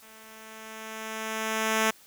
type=tone with level ramp; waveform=5% pulse; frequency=220 Hz; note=A3; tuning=in tune; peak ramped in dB=-40 to -10 dBFS; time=0.02-1.91 s; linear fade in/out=10 ms; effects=white hiss -55 dBFS RMS until 2.06 s